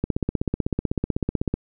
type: click train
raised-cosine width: 3 ms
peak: -9 dBFS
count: 25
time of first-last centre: 0.04-1.54 s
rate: 16 Hz
effects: none